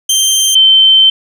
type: tone pair in turn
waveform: 20% pulse / sine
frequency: 3144 / 3097 Hz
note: G7 / G7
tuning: +4 / -22 cents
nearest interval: unison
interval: 26 cents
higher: first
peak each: -3 dBFS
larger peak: neither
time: 0.09-0.55 / 0.55-1.1 s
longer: second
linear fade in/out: 5 ms
effects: none